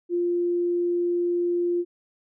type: tone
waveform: sine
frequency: 349.2 Hz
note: F4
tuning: in tune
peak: -21 dBFS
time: 0.09-1.85 s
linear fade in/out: 50 ms
effects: none